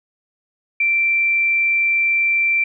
sine tone, 2349 Hz, D7, in tune, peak -14 dBFS, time 0.8-2.64 s, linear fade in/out 5 ms, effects none

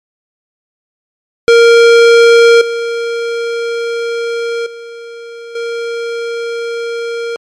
square tone with level steps, 466.2 Hz, A#4, in tune, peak -3 / -15 / -27 / -17 dBFS, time 1.48-7.36 s, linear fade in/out 0 ms, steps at 2.61 / 4.66 / 5.55 s, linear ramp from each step 5 ms, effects low-pass 5000 Hz 12 dB/octave + MP3 64 kbps

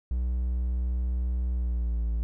triangle tone with pitch glide, 61.5 to 56.72 Hz, B1 to A#1, -7 to -47 cents, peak -23 dBFS, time 0.11-2.23 s, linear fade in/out 0 ms, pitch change -140 cents, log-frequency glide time 1.53-2.07 s, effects none

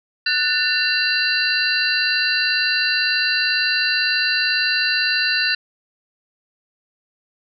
sine tone cluster, 1485 / 1784 / 2739 / 4079 / 4641 Hz, F#6 / A6 / F7 / C8 / D8, +6 / +23 / -34 / -45 / -21 cents, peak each -23 dBFS, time 0.26-5.55 s, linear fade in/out 5 ms, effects none

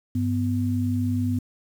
sine tone pair together, 99.6 / 248.5 Hz, G2 / B3, +28 / +11 cents, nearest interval octave + major third, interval 1583 cents, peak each -24 dBFS, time 0.15-1.39 s, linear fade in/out 5 ms, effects 8-bit

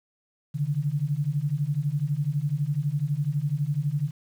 sine beating tone pair, 138.8 / 150.8 Hz, C#3 / D3, +3 / +46 cents, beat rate 12 Hz, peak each -27 / -26 dBFS, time 0.54-4.11 s, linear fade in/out 20 ms, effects 9-bit

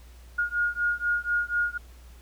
sine beating tone pair, 1428 / 1432.1 Hz, F6 / F6, +38 / +43 cents, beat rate 4.1 Hz, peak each -27 dBFS, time 0.38-1.78 s, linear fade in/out 10 ms, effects added 60 Hz sine -46 dBFS peak until 2.21 s + pink hiss -57 dBFS RMS until 2.21 s

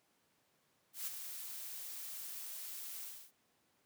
blue noise with ADSR envelope, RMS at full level -39 dBFS, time 0.93-3.32 s, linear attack 140 ms, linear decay 14 ms, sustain -7 dB, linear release 290 ms, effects pink hiss -75 dBFS RMS until 3.85 s + high-pass 150 Hz 12 dB/octave

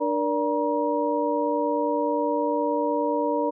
sine tone cluster, 297.2 / 472.4 / 582 / 951 Hz, D4 / A#4 / D5 / A#5, +21 / +23 / -16 / +34 cents, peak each -27 dBFS, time 0-3.51 s, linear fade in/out 20 ms, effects none

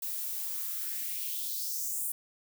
violet noise with high-pass filter sweep, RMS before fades -35 dBFS, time 0.02-2.12 s, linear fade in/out 5 ms, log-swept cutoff 430 to 9600 Hz, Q 2.9, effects none

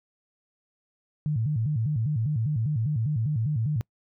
sine tone with vibrato, 130 Hz, C3, 11 cents flat, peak -23 dBFS, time 1.26-3.81 s, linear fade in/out 0 ms, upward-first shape square, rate 5 Hz, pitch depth 260 cents each way, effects noise-tail reverb RT60 0.1 s tail -26 dB re dry

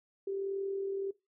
sine tone with amplitude modulation, 392 Hz, G4, in tune, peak -31 dBFS, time 0.27-1.11 s, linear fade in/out 5 ms, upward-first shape sine, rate 41.5 Hz, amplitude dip 40%, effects noise-tail reverb RT60 0.2 s tail -18 dB re dry

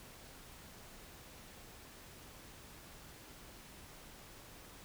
silence, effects pink hiss -55 dBFS RMS until 4.84 s

